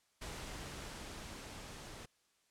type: noise with level ramp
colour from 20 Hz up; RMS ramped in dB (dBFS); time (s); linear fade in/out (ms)
pink; -45 to -50; 0.21-2.06; 10
effects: white hiss -75 dBFS RMS until 2.5 s + low-pass 9000 Hz 12 dB/octave

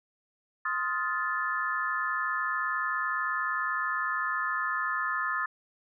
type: chord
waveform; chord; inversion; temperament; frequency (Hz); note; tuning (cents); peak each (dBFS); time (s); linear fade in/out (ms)
sine; F dominant seventh; second; just; 1047.7 / 1257.2 / 1396.9 / 1746.1; C6 / Eb6 / F6 / A6; +2 / +18 / 0 / -14; -35 / -32 / -36 / -31; 0.65-5.46; 5
effects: none

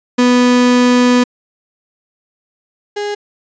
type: tone pair in turn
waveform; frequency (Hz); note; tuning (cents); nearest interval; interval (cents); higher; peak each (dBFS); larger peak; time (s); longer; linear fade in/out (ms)
35% pulse; 246.9 / 412.4; B3 / G#4; 0 / -12; major sixth; 888; second; -6 / -16; first; 0.18-1.24 / 2.96-3.15; first; 10
effects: resampled to 16000 Hz

